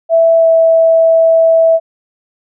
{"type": "tone with pitch glide", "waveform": "sine", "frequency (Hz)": [660, 654.7], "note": ["E5", "E5"], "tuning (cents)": [2, -12], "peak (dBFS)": -5, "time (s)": [0.09, 1.8], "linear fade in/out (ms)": 50, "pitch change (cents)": -14, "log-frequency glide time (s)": [0.37, 0.47], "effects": []}